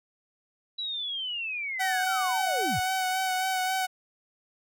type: linear sweep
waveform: sine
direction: down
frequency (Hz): 3951 to 66.6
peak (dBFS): -30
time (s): 0.78-2.8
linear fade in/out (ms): 10
type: tone with vibrato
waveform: sawtooth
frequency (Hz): 750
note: F#5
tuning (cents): +23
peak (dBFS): -22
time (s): 1.79-3.87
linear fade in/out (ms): 20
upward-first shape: sine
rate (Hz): 3.7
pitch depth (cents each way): 24
effects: none